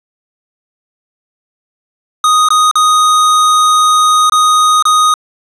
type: tone with dropouts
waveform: square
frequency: 1244.5 Hz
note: D#6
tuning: in tune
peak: -7 dBFS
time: 2.24-5.14 s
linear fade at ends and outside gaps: 2 ms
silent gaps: 2.487-2.504 / 2.713-2.755 / 4.297-4.321 / 4.825-4.853 s
effects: resampled to 24000 Hz + 7-bit